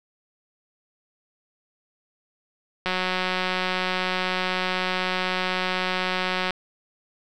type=click train; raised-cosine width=0.3 ms; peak=-9 dBFS; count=672; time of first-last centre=2.86-6.507 s; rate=184 Hz; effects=none